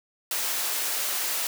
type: high-pass noise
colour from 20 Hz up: white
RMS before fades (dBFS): -28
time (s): 0.31-1.47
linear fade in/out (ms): 2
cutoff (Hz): 460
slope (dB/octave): 12
effects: none